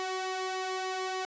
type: tone with flanger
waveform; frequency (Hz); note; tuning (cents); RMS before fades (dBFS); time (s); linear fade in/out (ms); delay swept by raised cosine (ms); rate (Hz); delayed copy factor
sawtooth; 374.7; F#4; +22; -34; 0-1.25; 0; 0.98 to 1.75; 3.4; +0.6
effects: resampled to 16000 Hz

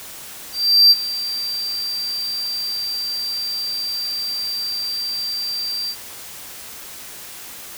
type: tone with ADSR envelope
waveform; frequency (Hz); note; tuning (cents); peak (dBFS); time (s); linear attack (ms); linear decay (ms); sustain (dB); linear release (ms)
triangle; 4699; D8; 0; -5; 0.52-5.96; 390; 34; -16; 65
effects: white hiss -36 dBFS RMS until 7.77 s

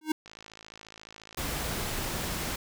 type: tone with exponential growth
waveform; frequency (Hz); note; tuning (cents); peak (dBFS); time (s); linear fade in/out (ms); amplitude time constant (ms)
square; 311.1; D#4; 0; -22; 0.01-0.12; 5; 22
type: click train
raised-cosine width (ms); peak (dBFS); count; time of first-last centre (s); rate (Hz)
0.2; -29; 60; 0.26-1.347; 54.3
type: noise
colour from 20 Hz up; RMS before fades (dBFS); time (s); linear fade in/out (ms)
pink; -33; 1.37-2.56; 5
effects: none

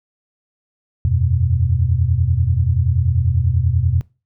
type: chord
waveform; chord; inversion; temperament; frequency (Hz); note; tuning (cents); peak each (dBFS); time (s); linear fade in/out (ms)
sine; E suspended second; none; just; 82.41 / 92.71 / 123.61; E2 / F#2 / B2; 0 / +4 / +2; -18; 1.05-4.01; 0
effects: noise-tail reverb RT60 0.3 s tail -22 dB re dry

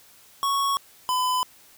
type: tone pair in turn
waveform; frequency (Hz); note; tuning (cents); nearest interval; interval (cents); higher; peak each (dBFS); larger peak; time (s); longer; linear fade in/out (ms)
square; 1108.7 / 1007.5; C#6 / B5; 0 / +34; major second; 166; first; -22; neither; 0.43-0.77 / 1.09-1.43; neither; 0
effects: white hiss -53 dBFS RMS until 1.77 s

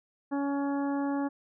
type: harmonic tone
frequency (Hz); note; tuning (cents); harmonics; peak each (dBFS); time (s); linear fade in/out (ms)
280.9; C#4; +23; 1 / 2 / 3 / 4 / 5 / 6; -28 / -38 / -37 / -43 / -47 / -47; 0.31-1.29; 20
effects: none

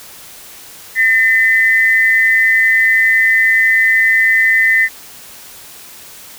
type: tone pair together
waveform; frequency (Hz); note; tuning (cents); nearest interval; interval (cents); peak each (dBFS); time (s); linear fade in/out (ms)
sine; 1812.1 / 2022; A#6 / B6; -49 / +40; major second; 189; -11; 0.95-4.89; 50
effects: white hiss -36 dBFS RMS until 6.38 s

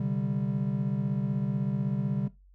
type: chord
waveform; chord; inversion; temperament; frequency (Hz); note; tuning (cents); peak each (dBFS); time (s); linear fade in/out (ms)
triangle; C suspended second; none; equal; 130.81 / 146.83 / 196; C3 / D3 / G3; 0 / 0 / 0; -29 / -29 / -29; 0-2.28; 5
effects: noise-tail reverb RT60 0.2 s tail -17 dB re dry + added 47 Hz sine -54 dBFS peak until 2.54 s

